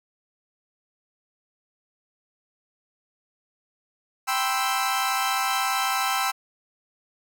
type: chord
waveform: sawtooth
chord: C major seventh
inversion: second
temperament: equal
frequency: 784 / 987.8 / 1046.5 / 1318.5 Hz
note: G5 / B5 / C6 / E6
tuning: 0 / 0 / 0 / 0 cents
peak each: -23 / -29 / -26 / -23 dBFS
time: 4.27-6.32 s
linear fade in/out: 20 ms
effects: none